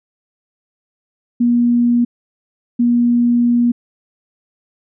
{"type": "tone bursts at uneven times", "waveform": "sine", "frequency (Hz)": 239.5, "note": "A#3", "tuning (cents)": 47, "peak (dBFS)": -10, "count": 2, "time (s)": [[1.4, 2.05], [2.79, 3.72]], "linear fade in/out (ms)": 10, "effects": []}